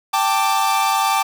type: chord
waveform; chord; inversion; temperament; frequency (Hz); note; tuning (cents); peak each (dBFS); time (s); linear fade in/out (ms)
45% pulse; G suspended second; none; equal with one note detuned; 784 / 885.1 / 1174.7; G5 / A5 / D6; 0 / +10 / 0; -20; 0.13-1.23; 10
effects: none